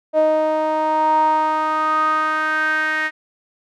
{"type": "tone with band-pass filter sweep", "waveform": "sawtooth", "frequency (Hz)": 311.1, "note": "D#4", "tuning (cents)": 0, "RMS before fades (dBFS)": -18, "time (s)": [0.13, 3.11], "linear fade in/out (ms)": 50, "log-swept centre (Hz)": [650, 1800], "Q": 6.8, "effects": []}